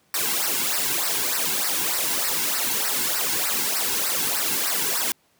white noise with flanger, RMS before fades -24 dBFS, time 0.14-5.12 s, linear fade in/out 2 ms, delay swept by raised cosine 0.29 to 1.69 ms, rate 3.3 Hz, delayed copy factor -0.85, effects pink hiss -63 dBFS RMS until 5.39 s + high-pass 100 Hz 12 dB/octave

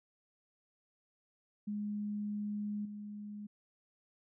sine tone with level steps, 207.7 Hz, G#3, in tune, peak -35 / -42 dBFS, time 1.67-3.47 s, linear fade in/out 10 ms, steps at 2.85 s, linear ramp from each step 5 ms, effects none

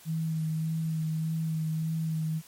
sine tone with vibrato, 159.6 Hz, D#3, 44 cents sharp, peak -27 dBFS, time 0.05-2.42 s, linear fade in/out 50 ms, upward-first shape sine, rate 1.7 Hz, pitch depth 18 cents each way, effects white hiss -53 dBFS RMS until 2.47 s + MP3 64 kbps

